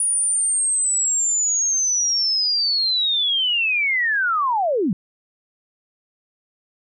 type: linear sweep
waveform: sine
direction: down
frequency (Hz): 9710 to 159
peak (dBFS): -17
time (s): 0-4.93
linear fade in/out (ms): 2
effects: none